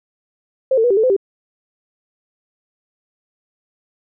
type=tone with pitch steps; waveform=sine; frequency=526 / 448.3 / 486.9 / 390.4 / 439 / 511 / 392.2 Hz; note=C5 / A4 / B4 / G4 / A4 / C5 / G4; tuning=+9 / +32 / -25 / -7 / -4 / -41 / +1 cents; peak=-11 dBFS; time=0.71-1.165 s; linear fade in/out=5 ms; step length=65 ms; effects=none